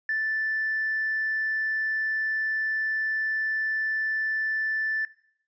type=tone with tanh clipping; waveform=triangle; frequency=1760 Hz; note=A6; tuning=in tune; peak=-24 dBFS; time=0.09-5.05 s; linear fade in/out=2 ms; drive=4 dB; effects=noise-tail reverb RT60 0.7 s tail -20 dB re dry + resampled to 16000 Hz